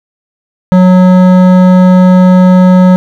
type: tone with hard clipping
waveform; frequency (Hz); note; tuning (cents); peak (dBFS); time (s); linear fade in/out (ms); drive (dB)
sine; 183.4; F#3; -15; -3; 0.72-2.96; 0; 13
effects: none